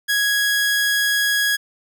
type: tone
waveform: sawtooth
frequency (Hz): 1661.2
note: G#6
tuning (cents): 0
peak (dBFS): -13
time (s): 0.08-1.57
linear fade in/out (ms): 20
effects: none